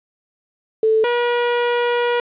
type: tone pair in turn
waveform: sine / sawtooth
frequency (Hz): 440 / 481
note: A4 / B4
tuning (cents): 0 / -46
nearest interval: major second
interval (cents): 154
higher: second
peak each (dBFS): -12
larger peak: neither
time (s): 0.83-1.04 / 1.04-2.2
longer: second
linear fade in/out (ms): 2
effects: resampled to 8000 Hz + 8-bit